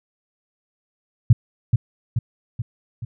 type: tone with echo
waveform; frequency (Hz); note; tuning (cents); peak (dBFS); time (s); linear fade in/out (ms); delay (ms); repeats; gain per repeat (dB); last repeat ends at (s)
sine; 116.54; A#2; 0; -6; 1.3-1.33; 5; 430; 4; -5; 3.05
effects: none